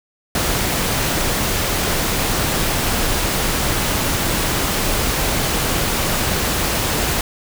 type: noise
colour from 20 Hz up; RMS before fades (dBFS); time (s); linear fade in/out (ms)
pink; -19; 0.35-7.21; 2
effects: none